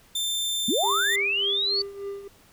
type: tone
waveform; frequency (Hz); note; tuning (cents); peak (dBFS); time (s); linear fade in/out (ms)
sawtooth; 3572; A7; +25; -22; 0.15-1.16; 5
type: linear sweep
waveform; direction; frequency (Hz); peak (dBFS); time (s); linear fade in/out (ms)
sine; up; 187.3 to 4566; -22; 0.68-1.82; 5
type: tone with tremolo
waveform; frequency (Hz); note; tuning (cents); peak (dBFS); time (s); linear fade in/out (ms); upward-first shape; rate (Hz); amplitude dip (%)
triangle; 398.5; G4; +28; -27; 0.83-2.28; 5; triangle; 3.4; 75
effects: pink hiss -56 dBFS RMS until 2.52 s